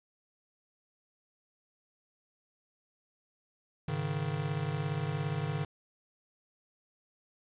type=chord; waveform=square; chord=Ab suspended fourth; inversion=none; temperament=just; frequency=103.83 / 138.43 / 155.74 Hz; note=Ab2 / Db3 / Eb3; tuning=0 / -2 / +2 cents; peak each=-40 / -36 / -35 dBFS; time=3.88-5.65 s; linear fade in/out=5 ms; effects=resampled to 8000 Hz + 10-bit